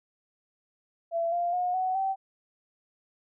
sine tone with pitch steps, 672 / 695.7 / 720.2 / 745.6 / 771.9 Hz, E5 / F5 / F#5 / F#5 / G5, +33 / -7 / -47 / +13 / -27 cents, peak -25 dBFS, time 1.11-2.16 s, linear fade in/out 50 ms, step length 210 ms, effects none

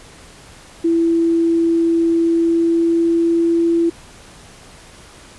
sine tone with pitch glide, 333.1 to 336 Hz, E4 to E4, +18 to +33 cents, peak -12 dBFS, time 0.84-3.9 s, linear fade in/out 10 ms, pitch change +15 cents, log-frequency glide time 2.11-3.64 s, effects pink hiss -42 dBFS RMS until 5.38 s + resampled to 24000 Hz

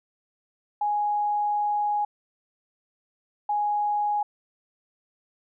sine tone bursts at uneven times, 830.6 Hz, G#5, in tune, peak -22 dBFS, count 2, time 0.81-2.05 / 3.49-4.23 s, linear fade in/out 5 ms, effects none

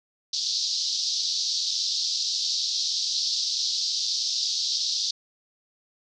pink band-pass noise, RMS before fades -27 dBFS, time 0.33-5.11 s, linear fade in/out 5 ms, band 3900 to 5700 Hz, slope 48 dB/octave, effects none

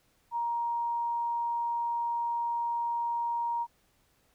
sine tone, 940 Hz, A#5, 14 cents sharp, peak -28 dBFS, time 0.31-3.67 s, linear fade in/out 50 ms, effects pink hiss -69 dBFS RMS until 4.34 s

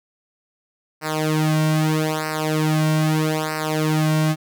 sawtooth tone with flanger, 155.56 Hz, D#3, in tune, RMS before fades -20 dBFS, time 1.01-4.36 s, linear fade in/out 50 ms, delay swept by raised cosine 0.29 to 2.39 ms, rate 0.79 Hz, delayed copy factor -0.95, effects none

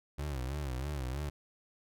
30% pulse tone with vibrato, 68.2 Hz, C#2, 28 cents flat, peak -32 dBFS, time 0.18-1.3 s, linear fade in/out 10 ms, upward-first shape sine, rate 3.1 Hz, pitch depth 160 cents each way, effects none

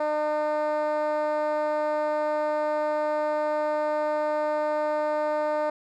10% pulse tone with band-pass filter, 302.4 Hz, D#4, 49 cents flat, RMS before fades -26 dBFS, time 0-5.7 s, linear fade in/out 5 ms, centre 660 Hz, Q 2.6, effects none

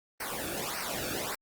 pink noise with flanger, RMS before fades -35 dBFS, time 0.2-1.35 s, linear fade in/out 5 ms, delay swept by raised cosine 0.28 to 1.02 ms, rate 1.7 Hz, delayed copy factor -0.9, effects Opus 32 kbps

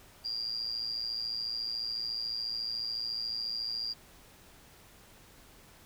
sine tone with amplitude modulation, 4777 Hz, D8, 29 cents sharp, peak -29 dBFS, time 0.24-3.94 s, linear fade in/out 20 ms, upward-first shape sine, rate 114 Hz, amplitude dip 80%, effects pink hiss -57 dBFS RMS until 5.85 s

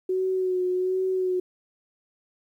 sine tone with vibrato, 370 Hz, F#4, in tune, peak -22 dBFS, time 0.09-1.4 s, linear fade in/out 5 ms, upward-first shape sine, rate 1.3 Hz, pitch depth 28 cents each way, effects 10-bit

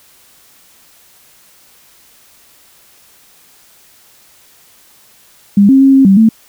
sine tone with pitch steps, 201.2 / 268.3 / 270.7 / 268.8 / 194.1 / 222.4 Hz, G3 / C4 / C#4 / C4 / G3 / A3, +45 / +44 / -41 / +47 / -17 / +19 cents, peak -3 dBFS, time 5.57-6.29 s, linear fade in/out 5 ms, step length 120 ms, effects white hiss -46 dBFS RMS until 6.48 s

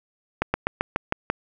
slowing click train, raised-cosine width 0.5 ms, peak -6 dBFS, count 7, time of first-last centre 0.42-1.3 s, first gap 120 ms, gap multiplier 1.08, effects none

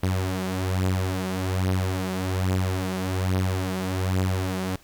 sawtooth beating tone pair, 93 / 94.2 Hz, F#2 / F#2, +9 / +32 cents, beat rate 1.2 Hz, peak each -21 / -24 dBFS, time 0.03-4.76 s, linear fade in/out 5 ms, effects pink hiss -54 dBFS RMS until 4.83 s

